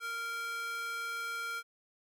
square tone with high-pass filter, 463.2 Hz, A#4, 11 cents flat, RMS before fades -38 dBFS, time 0-1.63 s, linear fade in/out 50 ms, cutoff 1500 Hz, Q 2.8, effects none

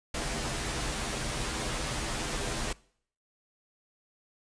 pink noise with comb filter, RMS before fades -33 dBFS, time 0.14-2.73 s, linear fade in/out 5 ms, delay 11 ms, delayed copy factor -0.75, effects noise-tail reverb RT60 0.6 s tail -23 dB re dry + resampled to 22050 Hz

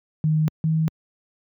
sine tone pair in turn, 155.56 / 159.1 Hz, D#3 / D#3, 0 / +39 cents, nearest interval unison, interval 39 cents, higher second, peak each -16 / -17 dBFS, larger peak first, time 0.24-0.48 / 0.64-0.88 s, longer neither, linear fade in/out 0 ms, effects high-pass 100 Hz 12 dB/octave

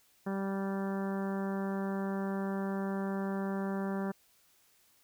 harmonic tone with a mistuned harmonic, 194.9 Hz, G3, 10 cents flat, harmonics 1 / 2 / 3 / 4 / 5 / 6 / 7 / 8 / 9, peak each -33 / -39 / -43 / -45 / -47 / -49 / -50 / -51 / -52 dBFS, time 0.26-4.12 s, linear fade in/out 10 ms, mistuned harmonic 7, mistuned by +25 cents, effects white hiss -67 dBFS RMS until 5.03 s

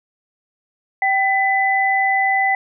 sine tone pair together, 776.8 / 2002 Hz, G5 / B6, -16 / +23 cents, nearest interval octave + major third, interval 1639 cents, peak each -17 dBFS, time 1.02-2.55 s, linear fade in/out 2 ms, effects none

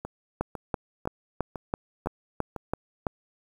two click trains, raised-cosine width 1 ms, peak -12 / -20 dBFS, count 9 / 6, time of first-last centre 0.41-3.068 / 0.05-2.563 s, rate 3.01 / 1.99 Hz, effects 8-bit

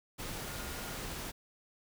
sine tone in noise, 1423 Hz, F6, 32 cents sharp, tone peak -51 dBFS, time 0.45-0.97 s, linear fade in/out 20 ms, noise pink, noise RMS -41 dBFS, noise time 0.18-1.32 s, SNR -13 dB, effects none

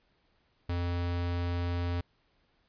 square tone, 87.31 Hz, F2, in tune, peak -30 dBFS, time 0.69-2.01 s, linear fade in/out 5 ms, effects pink hiss -71 dBFS RMS until 2.68 s + resampled to 11025 Hz

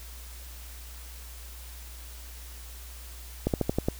slowing click train, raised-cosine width 2 ms, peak -11 dBFS, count 6, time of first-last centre 3.47-3.885 s, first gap 68 ms, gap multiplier 1.1, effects added 60 Hz sine -42 dBFS peak until 3.99 s + white hiss -48 dBFS RMS until 3.99 s

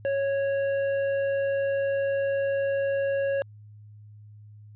sine tone with tanh clipping, 552 Hz, C#5, 7 cents flat, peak -25 dBFS, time 0.05-3.42 s, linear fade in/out 0 ms, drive 10 dB, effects added 105 Hz sine -45 dBFS peak until 4.75 s + resampled to 8000 Hz

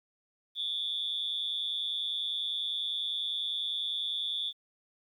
sine tone with amplitude modulation, 3495 Hz, A7, 12 cents flat, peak -26 dBFS, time 0.55-4.53 s, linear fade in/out 50 ms, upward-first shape sine, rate 160 Hz, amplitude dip 95%, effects tanh soft clip ceiling -22 dBFS + 11-bit

